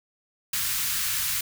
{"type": "band-stop noise", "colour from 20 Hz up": "white", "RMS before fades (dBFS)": -27, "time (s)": [0.53, 1.41], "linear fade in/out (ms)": 5, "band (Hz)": [160, 1200], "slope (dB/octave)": 24, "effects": []}